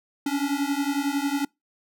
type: beating tone pair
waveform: square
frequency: 277.2 / 288.2 Hz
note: C#4 / D4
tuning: 0 / -33 cents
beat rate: 11 Hz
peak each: -27 dBFS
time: 0.26-1.45 s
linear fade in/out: 5 ms
effects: noise-tail reverb RT60 0.2 s tail -26 dB re dry